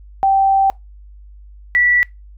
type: tone pair in turn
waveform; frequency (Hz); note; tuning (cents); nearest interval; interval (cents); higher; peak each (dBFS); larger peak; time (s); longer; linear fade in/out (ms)
sine; 779 / 1955; G5 / B6; -11 / -18; octave + major third; 1593; second; -10; neither; 0.23-0.7 / 1.75-2.03; first; 0
effects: noise-tail reverb RT60 0.2 s tail -24 dB re dry + added 50 Hz sine -37 dBFS peak until 2.37 s